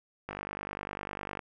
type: click train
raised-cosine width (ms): 0.5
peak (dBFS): -21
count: 56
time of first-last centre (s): 0.29-1.392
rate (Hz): 49.9
effects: none